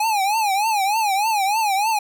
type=tone with vibrato; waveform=square; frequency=830.6 Hz; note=G#5; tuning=in tune; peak=-18 dBFS; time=0-1.99 s; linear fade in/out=5 ms; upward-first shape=triangle; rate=3.3 Hz; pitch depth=170 cents each way; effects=none